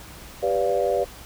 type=chord; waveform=sine; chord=G dominant seventh; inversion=none; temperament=equal with one note detuned; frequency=392 / 493.9 / 580.9 / 698.5 Hz; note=G4 / B4 / D5 / F5; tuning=0 / 0 / -19 / 0 cents; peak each=-26 / -24 / -24 / -27 dBFS; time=0.42-1.05 s; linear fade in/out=20 ms; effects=added 60 Hz sine -47 dBFS peak until 1.25 s + pink hiss -43 dBFS RMS until 1.25 s